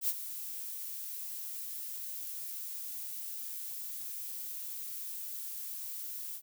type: noise with ADSR envelope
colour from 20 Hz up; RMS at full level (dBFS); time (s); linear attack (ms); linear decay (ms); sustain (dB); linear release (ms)
violet; -29; 0.01-6.42; 72; 46; -12; 71
effects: none